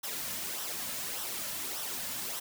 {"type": "noise with flanger", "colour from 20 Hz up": "white", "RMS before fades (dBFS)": -37, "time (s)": [0.03, 2.4], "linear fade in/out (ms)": 10, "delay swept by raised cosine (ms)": [0.43, 2.63], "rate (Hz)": 1.7, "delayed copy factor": -0.55, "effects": []}